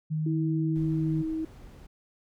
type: tone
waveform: sine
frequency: 155.56 Hz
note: D#3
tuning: in tune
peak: -26 dBFS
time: 0.1-1.23 s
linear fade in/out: 20 ms
type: tone with pitch glide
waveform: sine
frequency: 321.5 to 318.5 Hz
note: E4 to D#4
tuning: -43 to +41 cents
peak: -28 dBFS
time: 0.26-1.45 s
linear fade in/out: 5 ms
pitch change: -16 cents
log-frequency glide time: 0.9-1.22 s
type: noise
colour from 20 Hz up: brown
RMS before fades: -46 dBFS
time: 0.75-1.87 s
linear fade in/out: 10 ms
effects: none